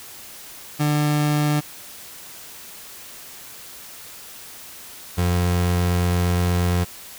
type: tone pair in turn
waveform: 30% pulse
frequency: 148.8 / 88.48 Hz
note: D3 / F2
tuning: +23 / +23 cents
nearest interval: major sixth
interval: 900 cents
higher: first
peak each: -15 dBFS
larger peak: neither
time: 0.79-1.61 / 5.17-6.85 s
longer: second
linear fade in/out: 20 ms
effects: white hiss -40 dBFS RMS until 7.18 s